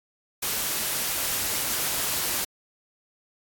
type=noise; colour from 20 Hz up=white; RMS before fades=-27 dBFS; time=0.42-2.45 s; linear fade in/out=10 ms; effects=AAC 64 kbps